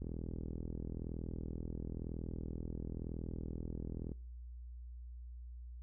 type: click train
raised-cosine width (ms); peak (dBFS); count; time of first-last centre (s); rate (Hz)
3; -30; 169; 0.02-4.118; 41
effects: noise-tail reverb RT60 0.5 s tail -24 dB re dry + added 60 Hz sine -46 dBFS peak until 5.82 s